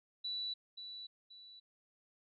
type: tone with echo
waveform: sine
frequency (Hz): 3951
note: B7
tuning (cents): 0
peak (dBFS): -37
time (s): 0.24-0.54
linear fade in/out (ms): 10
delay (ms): 530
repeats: 2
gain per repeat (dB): -8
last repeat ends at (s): 1.6
effects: none